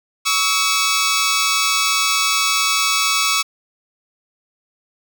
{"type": "tone pair together", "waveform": "10% pulse", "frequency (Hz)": [1126.1, 1300], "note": ["C#6", "E6"], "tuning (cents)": [27, -24], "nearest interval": "major second", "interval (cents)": 249, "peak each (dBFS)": -10, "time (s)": [0.25, 3.43], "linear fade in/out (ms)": 20, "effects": []}